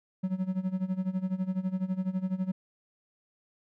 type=tone with tremolo; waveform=triangle; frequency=186.7 Hz; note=F#3; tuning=16 cents sharp; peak=-23 dBFS; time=0.23-2.52 s; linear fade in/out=10 ms; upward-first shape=sine; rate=12 Hz; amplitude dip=85%; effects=none